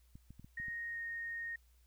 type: clicks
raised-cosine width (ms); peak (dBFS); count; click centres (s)
5; -40; 6; 0.155 / 0.306 / 0.396 / 0.445 / 0.6 / 0.683
type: tone with pitch glide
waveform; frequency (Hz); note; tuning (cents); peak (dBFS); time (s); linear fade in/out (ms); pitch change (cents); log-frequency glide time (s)
sine; 1864.7 to 1854; A#6 to A#6; 0 to -10; -39; 0.57-1.56; 5; -10; 0.91-0.98
effects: added 60 Hz sine -64 dBFS peak until 1.86 s + white hiss -75 dBFS RMS until 1.86 s